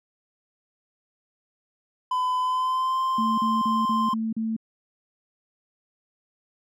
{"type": "tone with pitch glide", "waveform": "triangle", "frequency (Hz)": [1009, 1045.2], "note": ["B5", "C6"], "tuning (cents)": [37, -2], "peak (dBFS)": -20, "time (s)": [2.11, 4.14], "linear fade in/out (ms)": 5, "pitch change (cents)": 61, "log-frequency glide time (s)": [2.39, 3]}
{"type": "tone bursts", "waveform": "sine", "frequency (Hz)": 222.8, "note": "A3", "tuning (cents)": 22, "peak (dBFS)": -24, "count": 6, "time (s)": [3.18, 4.565], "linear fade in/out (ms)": 5, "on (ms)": 200, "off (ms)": 37}
{"effects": []}